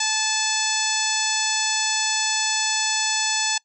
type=harmonic tone; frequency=870 Hz; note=A5; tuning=20 cents flat; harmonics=1 / 2 / 3 / 4 / 5 / 6 / 7 / 8 / 9; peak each=-29 / -29 / -29 / -29 / -29 / -29 / -29 / -29 / -29 dBFS; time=0-3.58 s; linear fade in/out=5 ms; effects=noise-tail reverb RT60 0.1 s tail -22 dB re dry